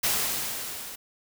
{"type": "noise with level ramp", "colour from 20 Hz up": "white", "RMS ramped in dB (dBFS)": [-24, -40], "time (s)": [0.03, 0.96], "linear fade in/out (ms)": 10, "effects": []}